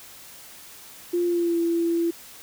sine tone with pitch glide, 349.2 to 337.1 Hz, F4 to E4, 0 to +39 cents, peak -20 dBFS, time 1.13-2.11 s, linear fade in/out 10 ms, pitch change -61 cents, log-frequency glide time 1.25-1.59 s, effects white hiss -45 dBFS RMS until 2.42 s

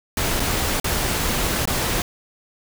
pink noise with dropouts, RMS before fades -22 dBFS, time 0.17-2.02 s, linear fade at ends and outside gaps 2 ms, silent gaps 0.397-0.401 / 0.8-0.843 / 1.655-1.674 s, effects none

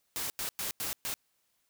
white noise bursts at uneven times, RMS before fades -35 dBFS, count 5, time 0.16-0.3 / 0.39-0.49 / 0.59-0.71 / 0.8-0.93 / 1.05-1.14 s, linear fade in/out 0 ms, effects white hiss -75 dBFS RMS until 1.69 s

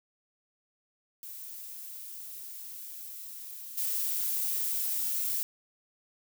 violet noise with level steps, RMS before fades -43 / -31 dBFS, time 1.23-5.43 s, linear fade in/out 0 ms, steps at 3.77 s, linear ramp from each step 10 ms, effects none

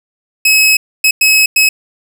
sawtooth tone bursts at uneven times, 2565 Hz, E7, 48 cents flat, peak -3 dBFS, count 4, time 0.45-0.77 / 1.04-1.11 / 1.21-1.46 / 1.56-1.69 s, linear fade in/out 5 ms, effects none

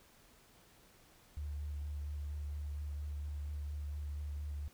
sine tone with vibrato, 73.42 Hz, D2, in tune, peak -38 dBFS, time 1.37-4.68 s, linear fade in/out 0 ms, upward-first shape sine, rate 4.3 Hz, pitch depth 17 cents each way, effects pink hiss -64 dBFS RMS until 4.73 s

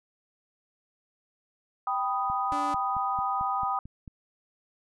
sine chord, G augmented, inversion none, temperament equal, 784 / 987.8 / 1244.5 Hz, G5 / B5 / D#6, 0 / 0 / 0 cents, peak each -30 / -32 / -29 dBFS, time 1.87-3.79 s, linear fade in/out 2 ms
click train, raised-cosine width 5 ms, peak -30 dBFS, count 9, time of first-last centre 2.3-4.078 s, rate 4.5 Hz
sawtooth tone, 290 Hz, D4, 22 cents flat, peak -30 dBFS, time 2.52-2.74 s, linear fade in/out 2 ms
effects resampled to 24000 Hz

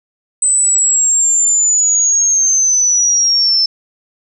sine linear sweep, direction down, 8100 to 5274 Hz, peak -9 dBFS, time 0.42-3.66 s, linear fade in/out 5 ms, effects none

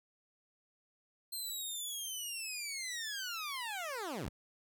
15% pulse linear sweep, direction down, 4191 to 40.36 Hz, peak -32 dBFS, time 1.32-4.29 s, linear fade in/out 10 ms, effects none

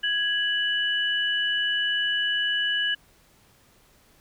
sine tone pair together, 1661.2 / 2960 Hz, G#6 / F#7, 0 / 0 cents, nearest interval minor seventh, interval 1000 cents, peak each -25 dBFS, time 0.03-2.95 s, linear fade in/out 10 ms, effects pink hiss -59 dBFS RMS until 4.2 s

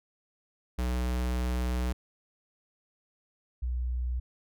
square / sine tone pair in turn, 61.74 / 61.52 Hz, B1 / B1, 0 / -6 cents, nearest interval unison, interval 6 cents, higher first, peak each -28 dBFS, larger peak neither, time 0.78-1.93 / 3.62-4.2 s, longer first, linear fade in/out 10 ms, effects none

